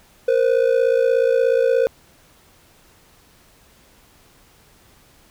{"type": "ring-modulated tone", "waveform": "triangle", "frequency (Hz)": 496.3, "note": "B4", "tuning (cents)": 8, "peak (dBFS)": -9, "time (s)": [0.28, 1.87], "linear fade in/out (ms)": 0, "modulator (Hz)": 28.4, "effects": ["pink hiss -53 dBFS RMS until 5.3 s"]}